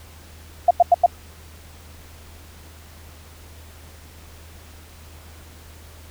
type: tone bursts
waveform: sine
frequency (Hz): 698.5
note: F5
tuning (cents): 0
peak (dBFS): -8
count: 4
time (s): 0.68-1.062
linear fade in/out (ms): 5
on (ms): 28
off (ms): 90
effects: added 79 Hz sine -43 dBFS peak until 6.1 s + pink hiss -47 dBFS RMS until 6.1 s